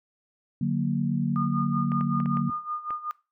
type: chord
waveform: sine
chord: D augmented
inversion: none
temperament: equal with one note detuned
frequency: 146.83 / 183.83 / 233.1 Hz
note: D3 / F#3 / A#3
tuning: 0 / -11 / 0 cents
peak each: -27 dBFS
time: 0.61-2.5 s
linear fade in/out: 5 ms
type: tone with tremolo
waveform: sine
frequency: 1219 Hz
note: D#6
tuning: 36 cents flat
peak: -27 dBFS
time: 1.36-3.11 s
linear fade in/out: 0 ms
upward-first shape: sine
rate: 5.3 Hz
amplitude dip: 80%
type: clicks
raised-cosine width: 0.5 ms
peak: -25 dBFS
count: 6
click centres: 1.919 / 2.01 / 2.202 / 2.259 / 2.371 / 2.906 s
effects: noise-tail reverb RT60 0.3 s tail -20 dB re dry